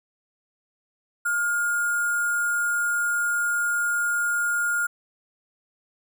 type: tone with sample-and-hold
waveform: sine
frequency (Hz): 1415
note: F6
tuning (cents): +22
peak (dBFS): -21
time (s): 1.25-4.87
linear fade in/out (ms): 10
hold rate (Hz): 8820
effects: none